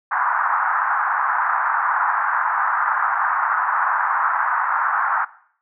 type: band-pass noise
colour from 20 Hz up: pink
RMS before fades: -20 dBFS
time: 0.11-5.25 s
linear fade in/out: 10 ms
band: 870 to 1600 Hz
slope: 48 dB/octave
effects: noise-tail reverb RT60 0.6 s tail -19 dB re dry